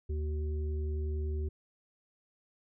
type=harmonic tone; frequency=75.9 Hz; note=D#2; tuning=42 cents flat; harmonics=1 / 3 / 5; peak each=-31 / -49 / -42 dBFS; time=0.09-1.49 s; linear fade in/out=10 ms; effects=none